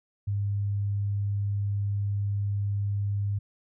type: tone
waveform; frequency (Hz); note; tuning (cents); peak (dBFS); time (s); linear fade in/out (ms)
sine; 101.1; G#2; -46; -25; 0.27-3.39; 10
effects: none